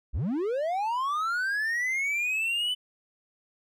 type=linear sweep; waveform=triangle; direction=up; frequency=38.96 to 3023 Hz; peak=-24 dBFS; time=0.13-2.75 s; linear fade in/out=20 ms; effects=none